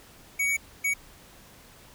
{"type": "tone bursts at uneven times", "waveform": "square", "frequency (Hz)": 2249, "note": "C#7", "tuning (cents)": 24, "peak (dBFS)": -24, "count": 2, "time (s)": [[0.39, 0.57], [0.84, 0.94]], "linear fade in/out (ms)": 10, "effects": ["pink hiss -52 dBFS RMS until 1.94 s"]}